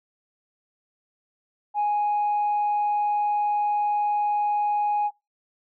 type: tone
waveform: sine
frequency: 830.6 Hz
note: G#5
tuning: in tune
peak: -19 dBFS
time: 1.74-5.11 s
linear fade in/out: 50 ms
effects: noise-tail reverb RT60 0.2 s tail -20 dB re dry + tanh soft clip ceiling -18 dBFS